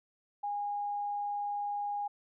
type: tone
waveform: sine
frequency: 819 Hz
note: G#5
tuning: 24 cents flat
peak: -32 dBFS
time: 0.43-2.08 s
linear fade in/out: 10 ms
effects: none